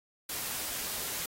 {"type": "noise", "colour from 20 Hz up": "white", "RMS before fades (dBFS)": -36, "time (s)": [0.29, 1.26], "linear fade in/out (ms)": 5, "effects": ["AAC 48 kbps"]}